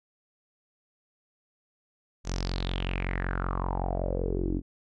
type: tone with low-pass filter sweep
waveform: sawtooth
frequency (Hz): 45.31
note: F#1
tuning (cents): -36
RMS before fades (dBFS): -30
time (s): 2.24-4.62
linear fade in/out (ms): 50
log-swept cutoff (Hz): 6500 to 280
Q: 5.9
effects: none